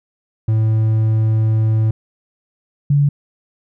triangle / sine tone pair in turn, 110 / 143.22 Hz, A2 / D3, 0 / -43 cents, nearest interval perfect fourth, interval 457 cents, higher second, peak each -10 dBFS, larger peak neither, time 0.48-1.91 / 2.9-3.09 s, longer first, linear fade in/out 5 ms, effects none

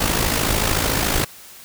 pink noise with amplitude modulation, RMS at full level -17 dBFS, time 0-1.25 s, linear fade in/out 10 ms, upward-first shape sine, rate 53.6 Hz, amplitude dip 60%, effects white hiss -42 dBFS RMS until 1.64 s

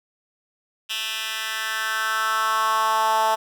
10% pulse tone with high-pass filter sweep, 220 Hz, A3, in tune, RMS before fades -23 dBFS, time 0.89-3.36 s, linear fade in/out 20 ms, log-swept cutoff 2700 to 790 Hz, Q 3.4, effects none

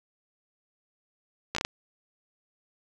slowing click train, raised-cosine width 0.2 ms, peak -11 dBFS, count 5, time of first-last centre 1.55-1.649 s, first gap 14 ms, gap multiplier 1.4, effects none

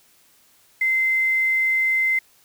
sine tone with quantisation, 2072 Hz, C7, 17 cents flat, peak -17 dBFS, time 0.81-2.19 s, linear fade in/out 5 ms, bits 7, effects white hiss -57 dBFS RMS until 2.44 s

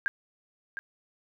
sine tone with echo, 1609 Hz, G6, 45 cents sharp, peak -24 dBFS, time 0.06-0.08 s, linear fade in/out 0 ms, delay 710 ms, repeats 1, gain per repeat -9 dB, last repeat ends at 0.79 s, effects none

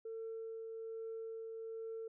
sine tone with tremolo, 450 Hz, A4, 39 cents sharp, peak -40 dBFS, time 0.05-2.08 s, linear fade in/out 5 ms, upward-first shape triangle, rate 1.2 Hz, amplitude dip 30%, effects tanh soft clip ceiling -38 dBFS

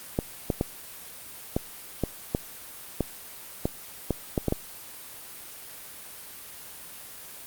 clicks, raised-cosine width 2 ms, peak -10 dBFS, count 12, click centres 0.189 / 0.502 / 0.611 / 1.565 / 2.037 / 2.349 / 3.007 / 3.655 / 4.107 / 4.378 / 4.483 / 4.524 s, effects white hiss -43 dBFS RMS until 7.46 s + Opus 32 kbps

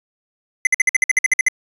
square tone bursts, 2048 Hz, C7, 38 cents flat, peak -11 dBFS, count 12, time 0.65-1.484 s, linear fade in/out 2 ms, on 20 ms, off 54 ms, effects resampled to 24000 Hz

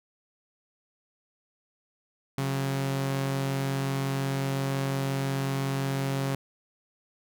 sawtooth tone pair together, 136.3 / 181.94 Hz, C#3 / F#3, -29 / -29 cents, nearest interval perfect fourth, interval 500 cents, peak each -23 / -34 dBFS, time 2.38-6.35 s, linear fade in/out 2 ms, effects none

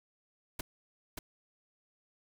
pink noise with echo, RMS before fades -36 dBFS, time 0.59-0.61 s, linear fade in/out 5 ms, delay 580 ms, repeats 1, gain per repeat -4 dB, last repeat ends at 1.19 s, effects none

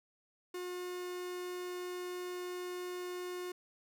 45% pulse tone, 359.7 Hz, F#4, 49 cents flat, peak -39 dBFS, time 0.54-3.52 s, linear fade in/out 5 ms, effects none

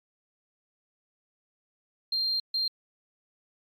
sine tone bursts at uneven times, 4186 Hz, C8, in tune, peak -24 dBFS, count 2, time 2.12-2.4 / 2.54-2.68 s, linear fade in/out 5 ms, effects tanh soft clip ceiling -20 dBFS + MP3 64 kbps

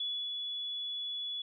sine tone with ADSR envelope, 3412 Hz, G#7, 46 cents sharp, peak -32 dBFS, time 0-1.42 s, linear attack 5 ms, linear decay 290 ms, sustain -3 dB, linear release 4 ms, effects none

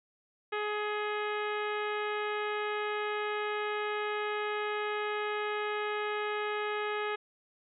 harmonic tone with a mistuned harmonic, 420 Hz, G#4, 19 cents sharp, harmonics 1 / 2 / 3 / 4 / 5 / 6 / 7 / 8 / 9, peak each -34 / -39 / -38 / -40 / -42 / -44 / -49 / -49 / -53 dBFS, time 0.52-7.16 s, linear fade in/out 10 ms, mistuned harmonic 8, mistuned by -40 cents, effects none

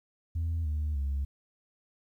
sine tone with pitch steps, 82.41 / 75.57 / 69.3 Hz, E2 / D#2 / C#2, 0 / -50 / 0 cents, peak -26 dBFS, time 0.35-1.25 s, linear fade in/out 10 ms, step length 300 ms, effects tanh soft clip ceiling -26 dBFS + 11-bit

